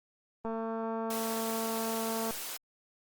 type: click train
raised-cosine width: 1 ms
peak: -23 dBFS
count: 419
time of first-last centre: 0.45-2.308 s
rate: 225 Hz
type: high-pass noise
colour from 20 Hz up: white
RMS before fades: -39 dBFS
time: 1.1-2.57 s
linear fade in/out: 5 ms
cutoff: 290 Hz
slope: 12 dB/octave
effects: Opus 32 kbps